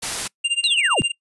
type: noise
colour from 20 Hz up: white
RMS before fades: -25 dBFS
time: 0.02-0.28 s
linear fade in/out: 10 ms
type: tone with tremolo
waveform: square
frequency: 2794 Hz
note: F7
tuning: in tune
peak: -16 dBFS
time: 0.44-1.12 s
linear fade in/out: 10 ms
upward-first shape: sine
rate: 15 Hz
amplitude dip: 95%
type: linear sweep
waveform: sine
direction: down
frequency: 4186 to 57 Hz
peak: -18 dBFS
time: 0.64-1.02 s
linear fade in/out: 0 ms
effects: noise-tail reverb RT60 0.1 s tail -24 dB re dry + resampled to 24000 Hz